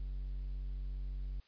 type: tone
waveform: triangle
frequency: 47.13 Hz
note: F#1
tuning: 33 cents sharp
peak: -35 dBFS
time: 0-1.4 s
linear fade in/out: 0 ms
effects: white hiss -68 dBFS RMS until 1.47 s + resampled to 11025 Hz